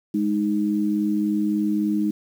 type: tone pair together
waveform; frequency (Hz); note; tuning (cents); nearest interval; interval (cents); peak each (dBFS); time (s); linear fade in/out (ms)
sine; 207.6 / 311.1; G#3 / D#4; 0 / 0; perfect fifth; 700; -22 / -22; 0.14-2.11; 5
effects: 8-bit